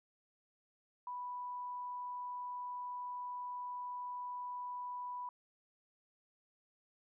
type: tone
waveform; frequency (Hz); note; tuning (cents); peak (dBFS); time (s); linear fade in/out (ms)
sine; 987; B5; -1; -40; 1.07-5.29; 2
effects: none